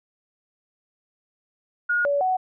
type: tone with pitch steps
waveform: sine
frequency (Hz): 1437 / 570 / 745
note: F6 / C#5 / F#5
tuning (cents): +49 / +48 / +12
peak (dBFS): -19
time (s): 1.89-2.37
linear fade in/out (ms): 10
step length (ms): 160
effects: none